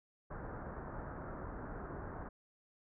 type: low-pass noise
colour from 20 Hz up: pink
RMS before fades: -45 dBFS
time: 0.3-2.29 s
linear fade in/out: 10 ms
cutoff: 1600 Hz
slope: 48 dB/octave
effects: none